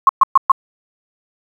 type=tone bursts; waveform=sine; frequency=1079 Hz; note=C#6; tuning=47 cents flat; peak=-4 dBFS; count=4; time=0.07-0.518 s; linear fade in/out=2 ms; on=22 ms; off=120 ms; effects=7-bit